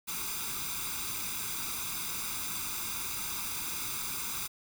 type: noise with comb filter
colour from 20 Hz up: white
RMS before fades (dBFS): -36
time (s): 0.07-4.48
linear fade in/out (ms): 20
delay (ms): 0.82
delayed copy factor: +0.85
effects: none